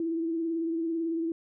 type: tone with vibrato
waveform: sine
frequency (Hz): 329.6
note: E4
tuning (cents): 0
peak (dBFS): -27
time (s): 0-1.32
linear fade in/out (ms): 2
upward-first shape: triangle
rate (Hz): 18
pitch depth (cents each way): 44
effects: none